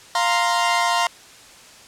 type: chord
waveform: sawtooth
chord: F suspended fourth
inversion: none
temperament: equal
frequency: 698.5 / 932.3 / 1046.5 Hz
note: F5 / Bb5 / C6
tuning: 0 / 0 / 0 cents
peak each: -18 dBFS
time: 0.15-1.07 s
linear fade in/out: 2 ms
effects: white hiss -45 dBFS RMS until 1.87 s + low-pass 8000 Hz 12 dB/octave